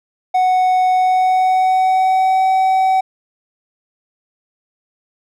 triangle tone with pitch glide, 740 to 758.6 Hz, F#5 to F#5, 0 to +43 cents, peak -9 dBFS, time 0.34-3.01 s, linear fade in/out 10 ms, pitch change +43 cents, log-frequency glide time 0.92-2.47 s, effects none

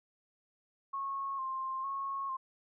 sine tone with vibrato, 1075 Hz, C6, 47 cents sharp, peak -34 dBFS, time 0.93-2.37 s, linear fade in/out 10 ms, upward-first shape square, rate 1.1 Hz, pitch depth 32 cents each way, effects none

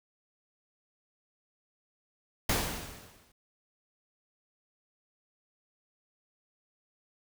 pink noise with exponential decay, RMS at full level -26 dBFS, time 2.49-3.32 s, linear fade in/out 5 ms, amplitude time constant 180 ms, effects none

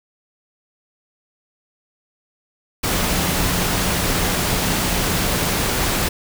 sine tone in noise, 178.6 Hz, F3, 39 cents sharp, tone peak -28 dBFS, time 2.93-5.62 s, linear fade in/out 10 ms, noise pink, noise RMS -20 dBFS, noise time 2.83-6.09 s, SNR -11 dB, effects none

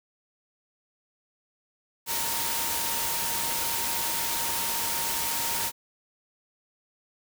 sine tone in noise, 925 Hz, A#5, 14 cents flat, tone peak -36 dBFS, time 2.06-5.72 s, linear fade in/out 50 ms, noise white, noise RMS -29 dBFS, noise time 2.06-5.72 s, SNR -10 dB, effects none

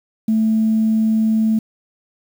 sine tone, 220 Hz, A3, in tune, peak -12 dBFS, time 0.28-1.59 s, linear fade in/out 5 ms, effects tanh soft clip ceiling -8 dBFS + 7-bit

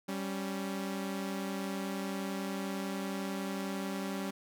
sawtooth tone pair together, 194.95 / 276.9 Hz, G3 / C#4, -9 / -2 cents, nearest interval tritone, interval 607 cents, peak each -32 / -36 dBFS, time 0.08-4.31 s, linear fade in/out 10 ms, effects none

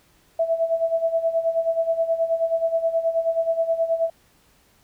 sine tone with tremolo, 659.3 Hz, E5, in tune, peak -16 dBFS, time 0.39-4.1 s, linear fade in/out 5 ms, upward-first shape sine, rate 9.4 Hz, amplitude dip 75%, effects pink hiss -59 dBFS RMS until 4.83 s

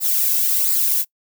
violet noise with flanger, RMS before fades -18 dBFS, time 0-1.05 s, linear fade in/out 50 ms, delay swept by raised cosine 0.32 to 1.72 ms, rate 1.4 Hz, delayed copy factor -0.5, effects noise-tail reverb RT60 0.1 s tail -23 dB re dry

